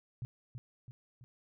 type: tone with echo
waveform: sine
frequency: 122.6 Hz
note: B2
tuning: 12 cents flat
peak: -36 dBFS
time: 0.22-0.25 s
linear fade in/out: 0 ms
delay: 330 ms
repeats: 3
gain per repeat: -5 dB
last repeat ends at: 1.24 s
effects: none